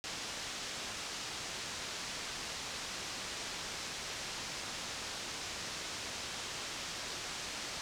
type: low-pass noise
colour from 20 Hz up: white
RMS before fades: -42 dBFS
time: 0.04-7.81 s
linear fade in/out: 0 ms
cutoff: 6600 Hz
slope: 24 dB/octave
effects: none